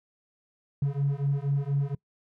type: beating tone pair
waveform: triangle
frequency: 138.59 / 142.79 Hz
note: C#3 / D3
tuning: 0 / -48 cents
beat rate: 4.2 Hz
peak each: -24 / -24 dBFS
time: 0.82-1.95 s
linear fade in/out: 5 ms
effects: noise-tail reverb RT60 0.1 s tail -25 dB re dry + tanh soft clip ceiling -19 dBFS